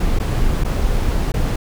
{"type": "noise with dropouts", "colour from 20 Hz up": "brown", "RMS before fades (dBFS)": -17, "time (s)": [0, 1.56], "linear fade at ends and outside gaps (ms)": 5, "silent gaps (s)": [[0.189, 0.198], [0.638, 0.647], [1.32, 1.339]], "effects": []}